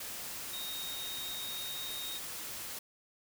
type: tone in noise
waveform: sine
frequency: 3729 Hz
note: A#7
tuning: in tune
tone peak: -40 dBFS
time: 0.53-2.18 s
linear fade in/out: 5 ms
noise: white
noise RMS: -42 dBFS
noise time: 0-2.79 s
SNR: -1 dB
effects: none